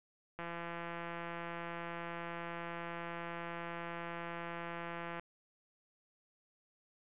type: click train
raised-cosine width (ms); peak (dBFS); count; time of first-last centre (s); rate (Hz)
0.5; -28; 818; 0.39-5.196; 170
effects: resampled to 8000 Hz